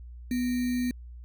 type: tone with sample-and-hold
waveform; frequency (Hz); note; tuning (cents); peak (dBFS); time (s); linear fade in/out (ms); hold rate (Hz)
sine; 246.9; B3; 0; -25; 0.31-0.91; 2; 2100
effects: added 60 Hz sine -41 dBFS peak until 1.24 s